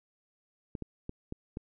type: clicks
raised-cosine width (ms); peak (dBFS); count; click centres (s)
3; -24; 5; 0.752 / 0.823 / 1.094 / 1.324 / 1.571
effects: none